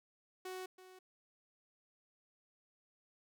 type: tone with echo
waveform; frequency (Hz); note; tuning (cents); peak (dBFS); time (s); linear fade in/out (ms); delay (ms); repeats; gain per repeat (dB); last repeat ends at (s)
sawtooth; 371.3; F#4; +6; -39; 0.45-0.66; 5; 330; 1; -13; 0.99
effects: none